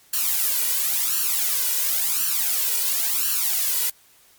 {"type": "noise with flanger", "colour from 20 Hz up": "blue", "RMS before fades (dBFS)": -22, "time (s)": [0.13, 3.9], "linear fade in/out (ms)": 5, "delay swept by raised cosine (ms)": [0.68, 2.08], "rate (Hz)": 0.95, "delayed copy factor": 0.95, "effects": ["white hiss -55 dBFS RMS until 4.38 s", "MP3 96 kbps"]}